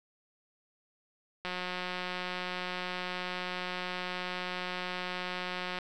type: click train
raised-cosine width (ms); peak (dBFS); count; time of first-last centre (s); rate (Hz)
0.3; -20; 786; 1.45-5.787; 181
effects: none